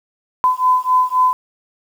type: beating tone pair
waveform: sine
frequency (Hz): 1011 / 1014.8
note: B5 / B5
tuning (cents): +40 / +47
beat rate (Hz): 3.8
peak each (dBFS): -15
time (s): 0.44-1.33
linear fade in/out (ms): 0
effects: 7-bit